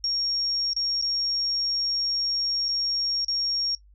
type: tone with dropouts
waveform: sine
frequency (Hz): 5560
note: F8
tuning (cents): -9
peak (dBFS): -23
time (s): 0.04-3.75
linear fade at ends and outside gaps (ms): 1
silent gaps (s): 0.733-0.764 / 1.015-1.023 / 2.684-2.688 / 3.247-3.282
effects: noise-tail reverb RT60 0.1 s tail -20 dB re dry + added 50 Hz sine -51 dBFS peak until 3.94 s